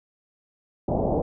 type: low-pass noise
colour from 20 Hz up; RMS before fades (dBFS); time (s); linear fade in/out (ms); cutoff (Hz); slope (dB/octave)
white; -24; 0.88-1.22; 5; 760; 48
effects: none